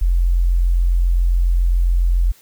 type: tone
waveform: sine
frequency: 43.65 Hz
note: F1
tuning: in tune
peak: -12 dBFS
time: 0.01-2.32 s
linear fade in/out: 10 ms
effects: white hiss -50 dBFS RMS until 2.41 s